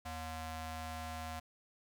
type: ring-modulated tone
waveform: sawtooth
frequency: 319.4 Hz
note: D#4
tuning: 45 cents sharp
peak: -34 dBFS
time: 0.05-1.4 s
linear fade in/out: 10 ms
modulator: 399 Hz
effects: none